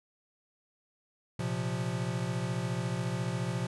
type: chord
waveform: square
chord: Bb suspended second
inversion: none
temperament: equal with one note detuned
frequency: 116.54 / 130.81 / 175.12 Hz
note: Bb2 / C3 / F3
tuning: 0 / 0 / +5 cents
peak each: -36 / -36 / -36 dBFS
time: 1.39-3.67 s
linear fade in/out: 5 ms
effects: resampled to 24000 Hz